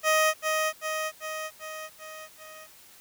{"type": "tone with echo", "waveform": "15% pulse", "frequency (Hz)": 626, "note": "D#5", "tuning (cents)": 10, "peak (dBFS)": -14, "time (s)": [0.03, 0.34], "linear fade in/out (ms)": 50, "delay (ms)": 390, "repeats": 6, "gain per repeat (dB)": -4, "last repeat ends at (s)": 2.68, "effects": ["white hiss -53 dBFS RMS until 3 s"]}